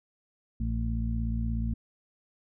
harmonic tone, 56.7 Hz, A#1, 47 cents flat, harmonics 1 / 2 / 3 / 4, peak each -29 / -33 / -43 / -34 dBFS, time 0.6-1.74 s, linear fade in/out 5 ms, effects none

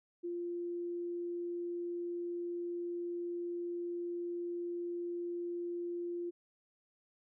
sine tone, 347.4 Hz, F4, 9 cents flat, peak -36 dBFS, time 0.23-6.31 s, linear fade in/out 20 ms, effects none

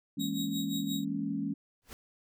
sine chord, A# half-diminished seventh, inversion second, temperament equal, 164.81 / 207.7 / 233.1 / 277.2 Hz, E3 / G#3 / A#3 / C#4, 0 / 0 / 0 / 0 cents, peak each -39 / -35 / -40 / -34 dBFS, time 0.17-1.54 s, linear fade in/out 10 ms
sawtooth tone with tremolo, 3800 Hz, A#7, 33 cents sharp, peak -32 dBFS, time 0.19-1.05 s, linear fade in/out 20 ms, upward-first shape sine, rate 5.7 Hz, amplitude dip 80%
pink noise with exponential growth, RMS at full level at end -42 dBFS, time 1.82-1.93 s, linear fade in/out 0 ms, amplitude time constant 23 ms
effects none

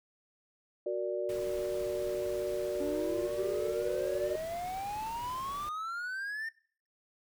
sine chord, Gb augmented, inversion none, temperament equal, 370 / 466.2 / 587.3 Hz, Gb4 / Bb4 / D5, 0 / 0 / 0 cents, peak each -34 / -38 / -34 dBFS, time 0.86-4.36 s, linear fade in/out 5 ms
pink noise, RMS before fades -48 dBFS, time 1.29-5.69 s, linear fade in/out 2 ms
triangle exponential sweep, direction up, 283.5 to 1826 Hz, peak -33 dBFS, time 2.8-6.49 s, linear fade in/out 5 ms
effects noise-tail reverb RT60 0.5 s tail -22 dB re dry

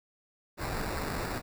pink noise with sample-and-hold, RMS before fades -34 dBFS, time 0.57-1.42 s, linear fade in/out 50 ms, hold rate 3150 Hz, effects none

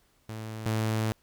sawtooth tone pair in turn, 110 / 110 Hz, A2 / A2, 0 / 0 cents, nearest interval unison, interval 0 cents, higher neither, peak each -32 / -22 dBFS, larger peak second, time 0.29-0.66 / 0.66-1.12 s, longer second, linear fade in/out 0 ms, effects pink hiss -67 dBFS RMS until 1.22 s

